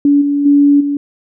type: tone with level steps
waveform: sine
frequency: 285.9 Hz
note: D4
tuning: 46 cents flat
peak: -6 / -11 / -5 / -13 dBFS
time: 0.05-0.97 s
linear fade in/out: 2 ms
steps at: 0.21 / 0.45 / 0.8 s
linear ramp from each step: 10 ms
effects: none